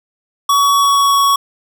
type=tone with pitch glide; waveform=square; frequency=1128 to 1117 Hz; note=C#6 to C#6; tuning=+30 to +13 cents; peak=-10 dBFS; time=0.49-1.36 s; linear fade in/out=5 ms; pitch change=-17 cents; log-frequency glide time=0.6-1.2 s; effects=none